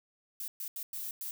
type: noise bursts at uneven times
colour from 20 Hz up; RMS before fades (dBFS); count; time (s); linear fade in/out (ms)
violet; -39; 5; 0.4-0.48 / 0.6-0.68 / 0.76-0.83 / 0.93-1.11 / 1.21-1.31; 2
effects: none